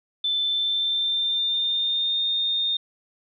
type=tone with pitch glide; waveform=sine; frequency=3528 to 3655 Hz; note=A7 to A#7; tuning=+4 to -35 cents; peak=-21 dBFS; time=0.24-2.77 s; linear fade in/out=5 ms; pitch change=+61 cents; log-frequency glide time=0.42-2.21 s; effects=none